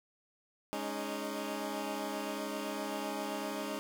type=chord; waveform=15% pulse; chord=Ab suspended fourth; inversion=none; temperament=equal with one note detuned; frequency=207.7 / 277.2 / 307.7 Hz; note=Ab3 / Db4 / Eb4; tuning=0 / 0 / -19 cents; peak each=-34 dBFS; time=0.73-3.79 s; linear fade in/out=0 ms; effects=none